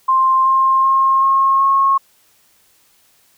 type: tone with pitch steps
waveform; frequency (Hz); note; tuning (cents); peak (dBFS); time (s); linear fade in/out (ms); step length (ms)
sine; 1052 / 1061.2 / 1070.4 / 1079.7 / 1089.1; C6 / C6 / C6 / C#6 / C#6; +9 / +24 / +39 / -46 / -31; -10; 0.08-1.98; 10; 380
effects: white hiss -55 dBFS RMS until 3.37 s